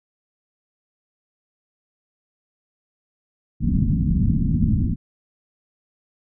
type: low-pass noise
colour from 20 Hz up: white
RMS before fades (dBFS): -19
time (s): 3.6-4.96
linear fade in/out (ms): 50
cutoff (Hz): 240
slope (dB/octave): 48
effects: none